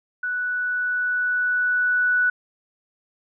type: tone with level ramp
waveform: sine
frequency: 1480 Hz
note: F#6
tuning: in tune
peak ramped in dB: -23 to -16 dBFS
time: 0.23-2.3 s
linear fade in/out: 5 ms
effects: none